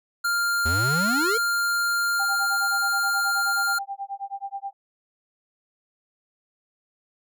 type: tone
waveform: square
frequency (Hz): 1399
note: F6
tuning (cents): +3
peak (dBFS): -22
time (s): 0.24-3.79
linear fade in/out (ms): 10
type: exponential sweep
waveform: square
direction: up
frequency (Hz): 74.4 to 477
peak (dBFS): -25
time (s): 0.65-1.38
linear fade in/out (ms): 10
type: tone with tremolo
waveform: sine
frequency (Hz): 792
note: G5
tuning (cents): +18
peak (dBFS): -27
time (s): 2.19-4.73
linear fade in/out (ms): 10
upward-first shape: sine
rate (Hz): 9.4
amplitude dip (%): 100
effects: none